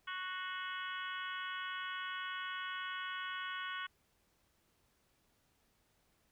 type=harmonic tone with a mistuned harmonic; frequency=370 Hz; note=F#4; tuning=in tune; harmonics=3 / 4 / 5 / 6 / 7 / 8 / 9; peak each=-44 / -43 / -48 / -51 / -54 / -49 / -51 dBFS; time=0.07-3.87 s; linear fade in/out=10 ms; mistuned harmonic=6; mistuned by=-38 cents; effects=pink hiss -75 dBFS RMS until 6.31 s